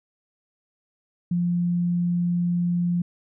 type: tone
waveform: sine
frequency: 174.61 Hz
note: F3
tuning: in tune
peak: -20 dBFS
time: 1.31-3.02 s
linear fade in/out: 5 ms
effects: none